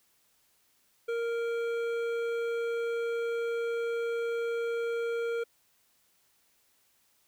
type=tone with hard clipping; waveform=sine; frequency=465.5 Hz; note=A#4; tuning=2 cents flat; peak=-31 dBFS; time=1.08-5.44 s; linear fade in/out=10 ms; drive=11 dB; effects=white hiss -69 dBFS RMS until 7.27 s